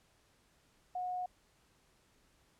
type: tone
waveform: sine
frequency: 727 Hz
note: F#5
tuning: 31 cents flat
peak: -35 dBFS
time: 0.95-1.26 s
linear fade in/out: 5 ms
effects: pink hiss -70 dBFS RMS until 2.59 s + low-pass 11000 Hz 12 dB/octave